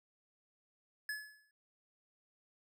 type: tone with exponential decay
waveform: square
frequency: 1708 Hz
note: G#6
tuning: 48 cents sharp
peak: -36 dBFS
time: 1.09-1.51 s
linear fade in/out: 2 ms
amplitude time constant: 90 ms
effects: none